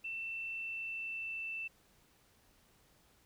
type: tone with pitch glide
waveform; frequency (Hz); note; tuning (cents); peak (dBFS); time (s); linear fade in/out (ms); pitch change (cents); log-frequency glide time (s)
sine; 2679 to 2662; E7 to E7; +27 to +16; -38; 0.04-1.68; 10; -11; 0.55-1.48
effects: pink hiss -68 dBFS RMS until 3.25 s